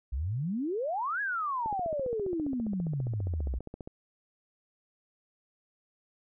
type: exponential two-way sweep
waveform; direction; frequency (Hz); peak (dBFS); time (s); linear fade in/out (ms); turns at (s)
sine; up then down; 58.27 to 1700 to 58.27; -29; 0.12-3.59; 10; 1.21
type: click train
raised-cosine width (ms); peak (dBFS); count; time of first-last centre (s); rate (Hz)
2; -27; 34; 1.66-3.875; 14.9
effects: none